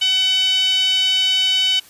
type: tone with band-pass filter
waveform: 5% pulse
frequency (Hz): 752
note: F#5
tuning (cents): +28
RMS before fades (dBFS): -17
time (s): 0.01-1.8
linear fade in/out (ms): 10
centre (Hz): 3100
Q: 7.2
effects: white hiss -46 dBFS RMS until 1.89 s + resampled to 32000 Hz